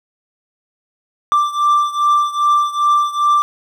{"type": "beating tone pair", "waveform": "triangle", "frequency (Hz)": [1177, 1179.5], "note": ["D6", "D6"], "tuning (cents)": [3, 7], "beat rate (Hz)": 2.5, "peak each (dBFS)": [-12, -15], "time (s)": [1.32, 3.42], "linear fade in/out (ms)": 0, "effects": []}